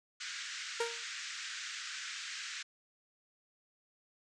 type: band-pass noise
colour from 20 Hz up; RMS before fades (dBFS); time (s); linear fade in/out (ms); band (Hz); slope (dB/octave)
pink; -43; 0.2-2.63; 10; 1400 to 7400; 48
type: tone with exponential decay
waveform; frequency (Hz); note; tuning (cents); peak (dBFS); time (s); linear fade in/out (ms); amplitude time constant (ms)
sawtooth; 466.2; A#4; 0; -25; 0.8-1.04; 5; 52
effects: resampled to 22050 Hz